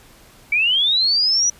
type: linear sweep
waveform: sine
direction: up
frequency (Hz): 2267 to 5920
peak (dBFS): -14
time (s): 0.52-1.5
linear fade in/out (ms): 5
effects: pink hiss -48 dBFS RMS until 1.59 s + resampled to 32000 Hz